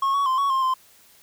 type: tone with pitch steps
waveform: triangle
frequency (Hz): 1090 / 1121 / 1042 / 1116 / 1060 / 1039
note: C#6 / C#6 / C6 / C#6 / C6 / C6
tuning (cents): -29 / +19 / -7 / +11 / +22 / -12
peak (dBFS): -17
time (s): 0.02-0.74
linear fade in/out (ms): 5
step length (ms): 120
effects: white hiss -54 dBFS RMS until 1.22 s